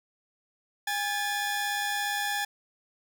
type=tone pair together; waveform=sawtooth; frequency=816.9 / 1731 Hz; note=G#5 / A6; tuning=-29 / -29 cents; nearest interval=octave + minor second; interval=1300 cents; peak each=-27 dBFS; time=0.87-2.45 s; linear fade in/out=5 ms; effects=none